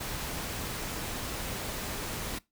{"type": "noise", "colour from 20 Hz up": "pink", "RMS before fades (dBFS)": -36, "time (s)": [0, 2.39], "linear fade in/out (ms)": 10, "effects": ["noise-tail reverb RT60 0.2 s tail -21 dB re dry"]}